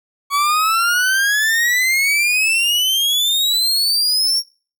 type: exponential sweep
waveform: 40% pulse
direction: up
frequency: 1121 to 5588 Hz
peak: -13 dBFS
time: 0.3-4.43 s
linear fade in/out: 50 ms
effects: noise-tail reverb RT60 0.4 s tail -25 dB re dry